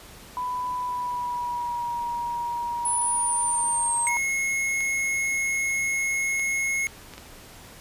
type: tone with pitch glide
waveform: sine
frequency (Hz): 995 to 950.1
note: B5 to A#5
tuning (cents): +13 to +33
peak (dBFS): -26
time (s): 0.37-4.17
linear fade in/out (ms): 0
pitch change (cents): -80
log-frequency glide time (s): 0.77-1.95
type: exponential sweep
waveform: sine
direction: down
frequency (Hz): 10150 to 8240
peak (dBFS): -23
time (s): 2.85-4.09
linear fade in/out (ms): 5
type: tone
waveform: square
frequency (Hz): 2169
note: C#7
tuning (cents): -38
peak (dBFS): -24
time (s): 4.07-6.87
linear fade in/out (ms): 0
type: clicks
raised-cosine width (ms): 0.2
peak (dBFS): -23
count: 4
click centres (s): 4.806 / 6.396 / 7.137 / 7.18
effects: pink hiss -46 dBFS RMS until 7.8 s + resampled to 32000 Hz